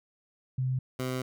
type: tone pair in turn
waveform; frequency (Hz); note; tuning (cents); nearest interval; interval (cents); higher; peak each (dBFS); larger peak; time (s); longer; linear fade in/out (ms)
sine / 15% pulse; 129.2 / 128.66; C3 / C3; -21 / -29; unison; 8; first; -26 / -24; second; 0.58-0.79 / 0.99-1.22; second; 5
effects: none